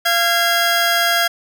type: tone pair together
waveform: 20% pulse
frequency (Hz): 688.3 / 1637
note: F5 / G#6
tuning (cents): -25 / -25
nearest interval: octave + minor third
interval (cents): 1500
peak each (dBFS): -12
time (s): 0.05-1.28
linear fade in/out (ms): 10
effects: none